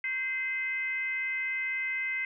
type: tone with frequency modulation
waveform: sine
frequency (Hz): 2064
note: C7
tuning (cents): -24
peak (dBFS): -29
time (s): 0.04-2.25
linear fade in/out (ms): 2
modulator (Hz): 490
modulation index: 0.58
effects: none